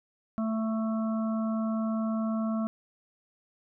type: harmonic tone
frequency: 221.3 Hz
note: A3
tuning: 10 cents sharp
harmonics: 1 / 3 / 5 / 6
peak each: -27 / -37 / -41 / -43 dBFS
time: 0.38-2.67 s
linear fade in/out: 0 ms
effects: none